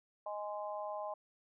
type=harmonic tone; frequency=207.7 Hz; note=G#3; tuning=in tune; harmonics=3 / 4 / 5; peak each=-41 / -43 / -45 dBFS; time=0.26-1.14 s; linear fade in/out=5 ms; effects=none